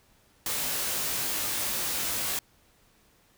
white noise with comb filter, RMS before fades -30 dBFS, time 0.46-2.39 s, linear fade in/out 2 ms, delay 19 ms, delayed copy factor +0.8, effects pink hiss -63 dBFS RMS until 3.37 s

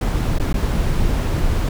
brown noise with dropouts, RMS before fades -18 dBFS, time 0.01-1.69 s, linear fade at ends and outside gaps 5 ms, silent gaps 0.386-0.397 / 0.529-0.54 s, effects none

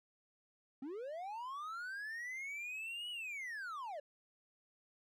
triangle linear two-way sweep, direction up then down, 250 to 2960 to 551 Hz, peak -40 dBFS, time 0.82-4 s, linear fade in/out 5 ms, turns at 3.1 s, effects none

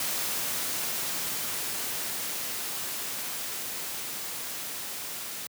white noise with level ramp, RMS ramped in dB -30 to -37 dBFS, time 0-5.47 s, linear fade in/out 2 ms, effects high-pass 100 Hz 12 dB/octave

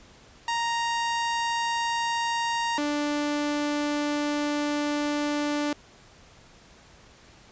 sawtooth tone pair in turn, 932.3 / 293.7 Hz, A#5 / D4, 0 / 0 cents, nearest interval octave + minor sixth, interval 2000 cents, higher first, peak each -21 dBFS, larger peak neither, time 0.48-2.78 / 2.78-5.73 s, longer second, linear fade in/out 2 ms, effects pink hiss -53 dBFS RMS until 7.51 s + resampled to 16000 Hz

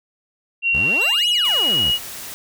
sine tone with pitch glide, 2749 to 2896 Hz, F7 to F#7, -28 to -38 cents, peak -15 dBFS, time 0.62-1.99 s, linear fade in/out 50 ms, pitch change +90 cents, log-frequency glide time 1.03-1.27 s
20% pulse exponential two-way sweep, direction up then down, 52.3 to 3520 to 52.3 Hz, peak -22 dBFS, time 0.73-1.92 s, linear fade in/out 20 ms, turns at 1.29 s
20% pulse tone with exponential decay, 3959 Hz, B7, 3 cents sharp, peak -22 dBFS, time 1.01-2.16 s, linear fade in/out 5 ms, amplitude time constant 250 ms
white noise, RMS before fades -33 dBFS, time 1.45-2.34 s, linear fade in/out 0 ms
effects none

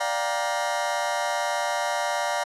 sawtooth chord, G minor seventh, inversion second, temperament just, 588 / 705.6 / 784 / 940.8 Hz, D5 / F5 / G5 / Bb5, +2 / +18 / 0 / +16 cents, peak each -25 / -25 / -28 / -25 dBFS, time 0-2.44 s, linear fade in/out 10 ms, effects low-pass 8000 Hz 12 dB/octave

